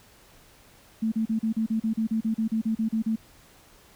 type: tone bursts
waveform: sine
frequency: 221.9 Hz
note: A3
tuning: 15 cents sharp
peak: -22 dBFS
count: 16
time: 1.02-3.16 s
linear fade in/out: 10 ms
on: 100 ms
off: 36 ms
effects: pink hiss -55 dBFS RMS until 3.95 s